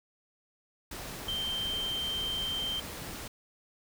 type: tone in noise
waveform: sine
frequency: 3136 Hz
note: G7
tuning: in tune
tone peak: -31 dBFS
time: 1.28-2.8 s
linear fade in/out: 5 ms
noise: pink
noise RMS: -41 dBFS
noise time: 0.91-3.28 s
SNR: +7 dB
effects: none